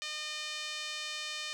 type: tone with band-pass filter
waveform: 5% pulse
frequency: 608 Hz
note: D#5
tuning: 40 cents flat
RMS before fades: -39 dBFS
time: 0.02-1.53 s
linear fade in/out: 0 ms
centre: 3000 Hz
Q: 0.81
effects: none